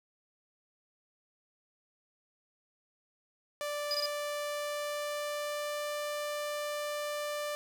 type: tone with pitch glide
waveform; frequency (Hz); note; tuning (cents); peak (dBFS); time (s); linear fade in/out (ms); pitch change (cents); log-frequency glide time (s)
sawtooth; 587.3 to 591; D5 to D5; 0 to +11; -30; 3.61-7.55; 0; +11; 4.43-5.92
type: tone bursts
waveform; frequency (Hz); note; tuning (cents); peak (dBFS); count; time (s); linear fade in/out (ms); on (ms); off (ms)
triangle; 4941; D#8; -13; -29; 3; 3.91-4.058; 0; 34; 23
effects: none